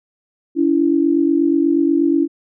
sine tone pair together, 285.4 / 333.7 Hz, D4 / E4, -49 / +21 cents, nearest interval minor third, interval 270 cents, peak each -15 dBFS, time 0.55-2.28 s, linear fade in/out 50 ms, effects none

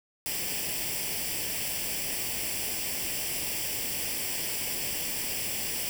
white noise with comb filter, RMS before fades -32 dBFS, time 0.26-5.89 s, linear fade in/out 0 ms, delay 0.38 ms, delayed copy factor +0.7, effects none

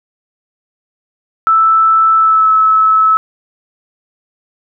sine tone with pitch glide, 1318.5 to 1299.6 Hz, E6 to E6, 0 to -25 cents, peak -6 dBFS, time 1.47-3.17 s, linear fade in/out 0 ms, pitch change -25 cents, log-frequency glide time 2.16-2.5 s, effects none

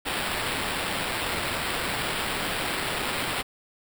white noise with sample-and-hold, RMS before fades -29 dBFS, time 0.05-3.43 s, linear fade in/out 20 ms, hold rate 6300 Hz, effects none

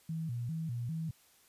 sine tone with vibrato, 139.2 Hz, C#3, 8 cents sharp, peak -34 dBFS, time 0.09-1.11 s, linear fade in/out 5 ms, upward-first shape square, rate 2.5 Hz, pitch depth 260 cents each way, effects white hiss -65 dBFS RMS until 1.48 s + resampled to 32000 Hz

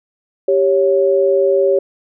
sine tone pair together, 392 / 554.4 Hz, G4 / C#5, 0 / 0 cents, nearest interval tritone, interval 600 cents, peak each -13 dBFS, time 0.48-1.79 s, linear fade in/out 5 ms, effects none

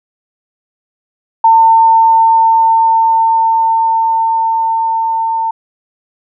sine tone with level ramp, 902 Hz, A5, 43 cents sharp, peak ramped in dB -3 to -12 dBFS, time 1.44-5.51 s, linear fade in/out 5 ms, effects none

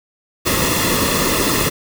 pink noise with comb filter, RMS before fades -17 dBFS, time 0.45-1.7 s, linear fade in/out 20 ms, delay 1.3 ms, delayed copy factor -0.65, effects none

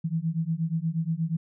sine beating tone pair, 159.2 / 167.6 Hz, D#3 / E3, +40 / +29 cents, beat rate 8.4 Hz, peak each -28 dBFS, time 0.04-1.37 s, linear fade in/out 10 ms, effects none

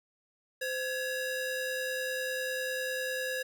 40% pulse ring-modulated tone, 1100 Hz, C#6, 14 cents flat, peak -28 dBFS, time 0.61-3.43 s, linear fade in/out 10 ms, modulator 585 Hz, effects none

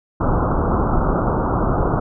pink low-pass noise, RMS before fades -18 dBFS, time 0.2-2 s, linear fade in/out 10 ms, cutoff 1400 Hz, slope 96 dB/octave, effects none

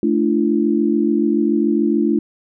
sine chord, D minor, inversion second, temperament equal with one note detuned, 220 / 293.7 / 340.7 Hz, A3 / D4 / F4, 0 / 0 / -43 cents, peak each -18 dBFS, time 0.03-2.19 s, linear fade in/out 2 ms, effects none

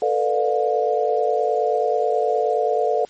sine chord, B half-diminished seventh, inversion third, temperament just, 444.5 / 493.9 / 592.7 / 711.2 Hz, A4 / B4 / D5 / F5, +18 / 0 / +16 / +31 cents, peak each -21 / -24 / -24 / -22 dBFS, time 0.02-3.05 s, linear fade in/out 2 ms, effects white hiss -50 dBFS RMS until 3.09 s + MP3 32 kbps

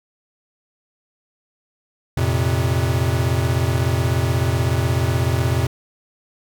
square chord, F suspended fourth, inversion none, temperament equal with one note detuned, 87.31 / 114.41 / 130.81 Hz, F2 / Bb2 / C3, 0 / -32 / 0 cents, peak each -22 dBFS, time 2.17-5.67 s, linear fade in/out 5 ms, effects none

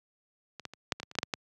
clicks, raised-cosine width 0.2 ms, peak -25 / -20 / -28 / -9 / -22 / -20 / -28 / -22 / -7 / -11 / -13 dBFS, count 11, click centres 0.597 / 0.653 / 0.736 / 0.922 / 1 / 1.031 / 1.114 / 1.153 / 1.187 / 1.231 / 1.338 s, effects high-pass 100 Hz 12 dB/octave

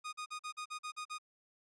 sawtooth tone bursts, 1235 Hz, D#6, 13 cents flat, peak -36 dBFS, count 9, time 0.04-1.185 s, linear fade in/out 20 ms, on 89 ms, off 43 ms, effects resampled to 22050 Hz

